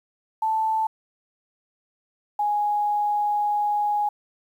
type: tone pair in turn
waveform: sine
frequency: 880 / 830.6 Hz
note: A5 / G#5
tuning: 0 / 0 cents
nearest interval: minor second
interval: 100 cents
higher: first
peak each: -20 / -20 dBFS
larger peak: neither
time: 0.42-0.87 / 2.39-4.09 s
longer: second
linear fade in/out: 5 ms
effects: 9-bit